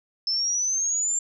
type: exponential sweep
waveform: sine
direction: up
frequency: 5250 to 7370 Hz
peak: -22 dBFS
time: 0.27-1.19 s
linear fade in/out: 2 ms
effects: none